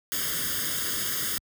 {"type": "noise with comb filter", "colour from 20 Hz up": "white", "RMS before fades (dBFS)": -29, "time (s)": [0.12, 1.38], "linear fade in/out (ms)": 0, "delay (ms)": 0.6, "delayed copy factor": 1, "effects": ["high-pass 60 Hz 12 dB/octave"]}